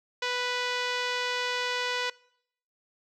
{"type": "tone with low-pass filter", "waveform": "5% pulse", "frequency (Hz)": 493.9, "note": "B4", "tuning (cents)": 0, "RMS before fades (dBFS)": -30, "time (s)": [0.22, 2.1], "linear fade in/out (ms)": 5, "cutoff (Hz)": 4100, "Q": 0.64, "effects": ["noise-tail reverb RT60 0.7 s tail -23 dB re dry"]}